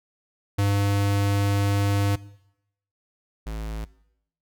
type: tone pair in turn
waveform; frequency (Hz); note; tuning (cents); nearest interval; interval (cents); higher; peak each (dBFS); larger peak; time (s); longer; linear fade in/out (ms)
square; 100.5 / 54.11; G2 / A1; +44 / -28; major seventh; 1072; first; -20 / -30; first; 0.58-2.16 / 3.46-3.85; first; 10
effects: noise-tail reverb RT60 0.8 s tail -20 dB re dry